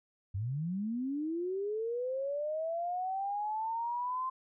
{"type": "linear sweep", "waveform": "sine", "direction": "up", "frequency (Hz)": [90.2, 1046.5], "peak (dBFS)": -32, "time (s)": [0.34, 4.3], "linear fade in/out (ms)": 10, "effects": []}